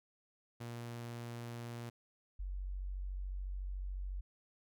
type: tone pair in turn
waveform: sawtooth / sine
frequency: 118.3 / 46.95 Hz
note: A#2 / F#1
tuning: +26 / +26 cents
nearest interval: octave + major third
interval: 1600 cents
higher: first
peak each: -39 / -38 dBFS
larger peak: second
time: 0.6-1.9 / 2.39-4.21 s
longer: second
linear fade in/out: 10 ms
effects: none